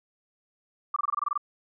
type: tone bursts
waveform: sine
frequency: 1174.7 Hz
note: D6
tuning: in tune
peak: -23 dBFS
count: 10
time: 0.94-1.377 s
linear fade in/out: 5 ms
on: 23 ms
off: 23 ms
effects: none